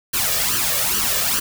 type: noise with flanger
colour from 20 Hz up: white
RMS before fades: -20 dBFS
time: 0.13-1.4 s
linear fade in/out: 10 ms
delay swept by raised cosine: 0.67 to 1.77 ms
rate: 2.4 Hz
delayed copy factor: +0.7
effects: none